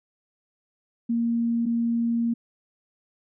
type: tone pair in turn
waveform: sine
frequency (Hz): 233.1 / 233.1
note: A#3 / A#3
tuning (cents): 0 / 0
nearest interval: unison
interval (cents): 0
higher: neither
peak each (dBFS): -21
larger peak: neither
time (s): 1.09-1.66 / 1.66-2.34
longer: second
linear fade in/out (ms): 10
effects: none